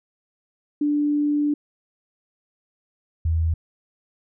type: tone pair in turn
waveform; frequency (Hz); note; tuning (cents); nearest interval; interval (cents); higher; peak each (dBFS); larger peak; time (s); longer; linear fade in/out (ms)
sine; 293.7 / 81.38; D4 / E2; 0 / -22; octave + minor seventh; 2222; first; -18; neither; 0.81-1.54 / 3.25-3.54; first; 5
effects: none